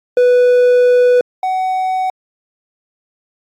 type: tone pair in turn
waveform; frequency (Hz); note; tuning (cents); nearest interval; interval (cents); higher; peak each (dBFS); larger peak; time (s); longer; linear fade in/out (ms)
triangle; 493.9 / 749.4; B4 / F#5; 0 / +22; perfect fifth; 722; second; -5 / -12; first; 0.17-1.21 / 1.43-2.1; first; 2
effects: AAC 64 kbps